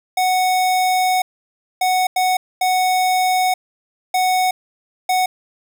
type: tone bursts at uneven times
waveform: square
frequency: 740 Hz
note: F#5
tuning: in tune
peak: -15 dBFS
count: 6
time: 0.17-1.22 / 1.81-2.07 / 2.16-2.37 / 2.61-3.54 / 4.14-4.51 / 5.09-5.26 s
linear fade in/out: 5 ms
effects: none